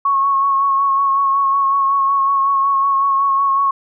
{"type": "tone with vibrato", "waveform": "sine", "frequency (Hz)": 1100, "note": "C#6", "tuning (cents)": -14, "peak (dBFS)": -12, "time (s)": [0.05, 3.71], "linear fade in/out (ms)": 5, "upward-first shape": "sine", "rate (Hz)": 5.4, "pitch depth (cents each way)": 25, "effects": []}